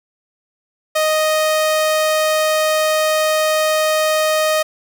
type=tone; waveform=sawtooth; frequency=622.3 Hz; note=D#5; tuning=in tune; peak=-10 dBFS; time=0.95-4.63 s; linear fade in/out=10 ms; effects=none